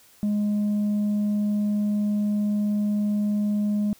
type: tone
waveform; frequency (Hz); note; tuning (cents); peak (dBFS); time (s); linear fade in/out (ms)
sine; 207.7; G#3; 0; -18; 0.23-3.93; 0
effects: tanh soft clip ceiling -20 dBFS + white hiss -55 dBFS RMS until 3.99 s